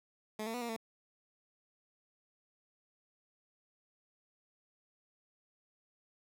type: tone with pitch steps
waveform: 15% pulse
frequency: 215.1 / 225.9 / 244.9 / 235.7 / 224.5 Hz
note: A3 / A3 / B3 / A#3 / A3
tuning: -39 / +46 / -14 / +19 / +35 cents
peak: -31 dBFS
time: 0.39-0.765 s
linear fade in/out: 5 ms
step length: 75 ms
effects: none